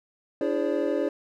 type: tone cluster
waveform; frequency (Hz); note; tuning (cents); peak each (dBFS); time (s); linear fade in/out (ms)
triangle; 292.3 / 334.4 / 413.7 / 530 / 581; D4 / E4 / G#4 / C5 / D5; -8 / +25 / -7 / +22 / -19; -28; 0.41-1.09; 2
effects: none